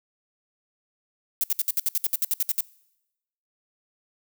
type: noise bursts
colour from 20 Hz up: violet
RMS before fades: -23 dBFS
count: 14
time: 1.41-2.607 s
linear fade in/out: 0 ms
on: 27 ms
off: 63 ms
effects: noise-tail reverb RT60 0.9 s tail -23 dB re dry